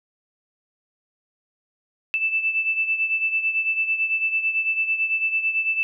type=beating tone pair; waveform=sine; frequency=2640 / 2649 Hz; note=E7 / E7; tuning=+2 / +8 cents; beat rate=9 Hz; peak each=-21 / -27 dBFS; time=2.14-5.83 s; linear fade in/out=0 ms; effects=none